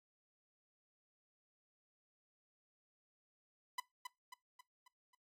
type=tone with echo; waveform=sawtooth; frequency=1000 Hz; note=B5; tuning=21 cents sharp; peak=-34 dBFS; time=3.78-3.8 s; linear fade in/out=5 ms; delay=270 ms; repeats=5; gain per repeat=-6 dB; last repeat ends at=5.15 s; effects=noise-tail reverb RT60 0.2 s tail -20 dB re dry + AAC 48 kbps